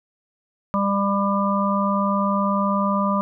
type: harmonic tone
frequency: 199.1 Hz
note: G3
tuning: 27 cents sharp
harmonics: 1 / 3 / 5 / 6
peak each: -21 / -26 / -25 / -24 dBFS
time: 0.74-3.21 s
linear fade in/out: 0 ms
effects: none